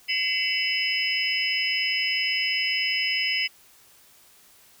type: tone cluster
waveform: sine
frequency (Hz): 2045 / 2238 / 2675 / 2968 / 5090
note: C7 / C#7 / E7 / F#7 / D#8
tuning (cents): -40 / +16 / +25 / +5 / +39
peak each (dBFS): -29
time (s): 0.08-3.48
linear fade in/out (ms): 20
effects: white hiss -55 dBFS RMS until 4.8 s